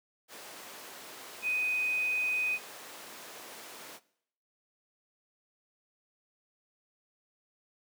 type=tone in noise; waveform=sine; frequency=2500 Hz; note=D#7; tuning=8 cents sharp; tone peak=-28 dBFS; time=1.42-2.59 s; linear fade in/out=50 ms; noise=pink; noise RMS=-45 dBFS; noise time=0.28-4 s; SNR=+14 dB; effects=noise-tail reverb RT60 0.7 s tail -20 dB re dry + high-pass 400 Hz 12 dB/octave